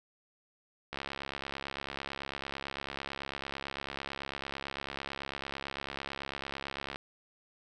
click train, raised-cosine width 0.3 ms, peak -21 dBFS, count 417, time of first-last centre 0.93-6.959 s, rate 69 Hz, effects none

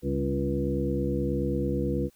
harmonic tone with a mistuned harmonic, 69.3 Hz, C#2, in tune, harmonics 1 / 2 / 3 / 4 / 5 / 7, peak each -32 / -32 / -32 / -32 / -32 / -32 dBFS, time 0.02-2.1 s, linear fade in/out 50 ms, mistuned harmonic 3, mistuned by -66 cents, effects white hiss -64 dBFS RMS until 2.15 s

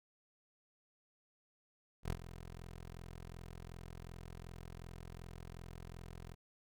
15% pulse tone with ADSR envelope, 42.69 Hz, F1, 39 cents flat, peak -28 dBFS, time 2.03-6.35 s, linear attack 74 ms, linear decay 57 ms, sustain -14 dB, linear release 18 ms, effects none

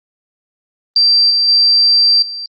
sine tone with level steps, 4699 Hz, D8, in tune, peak -7 / -10 / -7 / -22 dBFS, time 0.96-2.46 s, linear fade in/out 2 ms, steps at 1.3 / 1.48 / 2.22 s, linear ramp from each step 5 ms, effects Opus 24 kbps

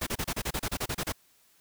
pink noise bursts, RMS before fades -31 dBFS, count 13, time 0.01-1.124 s, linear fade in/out 10 ms, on 58 ms, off 30 ms, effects white hiss -64 dBFS RMS until 1.6 s

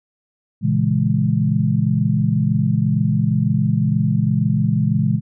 sine chord, A# half-diminished seventh, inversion none, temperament equal, 116.54 / 138.59 / 164.81 / 207.7 Hz, A#2 / C#3 / E3 / G#3, 0 / 0 / 0 / 0 cents, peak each -20 dBFS, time 0.61-5.21 s, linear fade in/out 50 ms, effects none

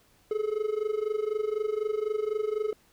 triangle tone with amplitude modulation, 427.4 Hz, G#4, 50 cents sharp, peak -21 dBFS, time 0.31-2.73 s, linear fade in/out 2 ms, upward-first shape sine, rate 24 Hz, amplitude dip 85%, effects pink hiss -63 dBFS RMS until 2.92 s

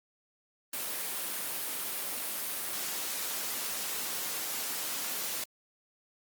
white noise, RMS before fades -35 dBFS, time 0.73-5.44 s, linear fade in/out 5 ms, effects high-pass 200 Hz 12 dB/octave + Opus 32 kbps

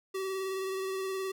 square tone with vibrato, 382.2 Hz, G4, 44 cents flat, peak -33 dBFS, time 0.14-1.32 s, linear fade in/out 10 ms, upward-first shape sine, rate 19 Hz, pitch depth 22 cents each way, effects none

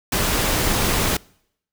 pink noise, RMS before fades -20 dBFS, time 0.12-1.17 s, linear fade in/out 5 ms, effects noise-tail reverb RT60 0.7 s tail -25 dB re dry

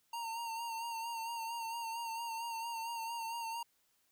square tone with vibrato, 920 Hz, A#5, 23 cents flat, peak -39 dBFS, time 0.13-3.63 s, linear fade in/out 5 ms, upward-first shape sine, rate 4.4 Hz, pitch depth 37 cents each way, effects white hiss -75 dBFS RMS until 4.11 s

